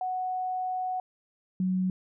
sine tone pair in turn, 740 / 185.5 Hz, F#5 / F#3, 0 / +5 cents, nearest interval 2 octaves, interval 2395 cents, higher first, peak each -28 / -24 dBFS, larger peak second, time 0.01-1 / 1.6-1.9 s, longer first, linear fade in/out 2 ms, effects none

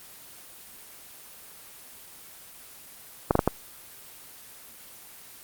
clicks, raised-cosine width 1 ms, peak -5 dBFS, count 4, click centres 3.309 / 3.354 / 3.392 / 3.476 s, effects white hiss -47 dBFS RMS until 5.43 s + Opus 24 kbps

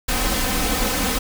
pink noise with comb filter, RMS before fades -21 dBFS, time 0.08-1.19 s, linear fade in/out 10 ms, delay 3.9 ms, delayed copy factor +0.9, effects none

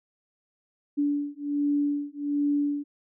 sine beating tone pair, 288.3 / 289.6 Hz, D4 / D4, -32 / -24 cents, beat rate 1.3 Hz, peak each -27 dBFS, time 0.97-2.84 s, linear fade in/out 20 ms, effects none

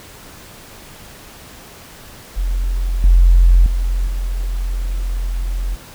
sine tone with level steps, 43.65 Hz, F1, in tune, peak -15 / -5 / -14 / -17 dBFS, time 2.36-5.76 s, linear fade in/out 20 ms, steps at 3.04 / 3.66 / 4.07 s, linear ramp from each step 2 ms, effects tanh soft clip ceiling -1 dBFS + pink hiss -39 dBFS RMS until 5.94 s

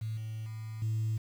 sine tone with level steps, 110 Hz, A2, in tune, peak -32 / -35 / -37 / -27 dBFS, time 0.01-1.18 s, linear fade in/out 10 ms, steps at 0.17 / 0.46 / 0.82 s, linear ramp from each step 2 ms, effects tanh soft clip ceiling -26 dBFS + 9-bit

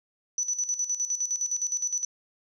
sine tone with tremolo, 5960 Hz, F#8, 12 cents sharp, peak -24 dBFS, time 0.38-2.05 s, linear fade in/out 2 ms, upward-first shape square, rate 9.7 Hz, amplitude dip 70%, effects none

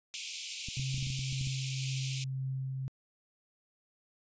pink high-pass noise, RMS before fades -39 dBFS, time 0.14-2.24 s, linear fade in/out 0 ms, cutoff 2300 Hz, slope 96 dB/octave
clicks, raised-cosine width 5 ms, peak -30 dBFS, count 11, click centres 0.686 / 0.796 / 0.944 / 0.98 / 1.027 / 1.069 / 1.102 / 1.192 / 1.326 / 1.412 / 1.472 s
sine tone with tremolo, 132.5 Hz, C3, 22 cents sharp, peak -32 dBFS, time 0.77-2.88 s, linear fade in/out 0 ms, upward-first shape triangle, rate 1.9 Hz, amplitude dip 25%
effects resampled to 16000 Hz

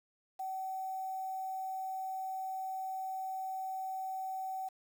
sine tone with quantisation, 760 Hz, F#5, 46 cents sharp, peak -36 dBFS, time 0.39-4.69 s, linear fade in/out 10 ms, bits 9, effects none

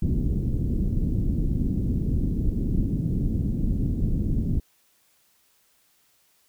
pink low-pass noise, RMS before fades -24 dBFS, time 0.02-4.6 s, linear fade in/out 5 ms, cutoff 280 Hz, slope 24 dB/octave, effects white hiss -64 dBFS RMS until 6.48 s

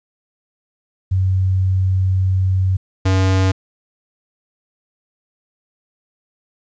sine / square tone pair in turn, 94 / 94.6 Hz, F#2 / F#2, +28 / +39 cents, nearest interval unison, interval 11 cents, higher second, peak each -13 dBFS, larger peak neither, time 1.11-2.77 / 3.05-3.52 s, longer first, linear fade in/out 10 ms, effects resampled to 16000 Hz + 9-bit

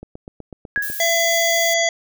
click train, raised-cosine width 2 ms, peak -21 dBFS, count 8, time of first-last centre 0.03-0.901 s, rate 8.04 Hz
sine tone with exponential decay, 1661.2 Hz, G#6, in tune, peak -15 dBFS, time 0.76-1.14 s, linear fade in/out 0 ms, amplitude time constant 81 ms
violet noise, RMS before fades -28 dBFS, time 0.82-1.74 s, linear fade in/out 5 ms
harmonic tone, 672 Hz, E5, 33 cents sharp, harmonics 1 / 3 / 5 / 7 / 9 / 10, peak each -19 / -20 / -25 / -29 / -28 / -25 dBFS, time 1-1.89 s, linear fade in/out 2 ms
effects none

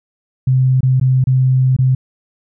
sine tone with dropouts, 129.8 Hz, C3, 13 cents flat, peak -9 dBFS, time 0.47-1.95 s, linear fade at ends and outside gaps 5 ms, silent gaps 0.807-0.83 / 0.999-1.012 / 1.241-1.27 / 1.765-1.787 s, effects none

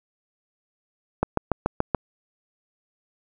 click train, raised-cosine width 1 ms, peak -6 dBFS, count 6, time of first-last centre 1.23-1.947 s, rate 6.97 Hz, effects none

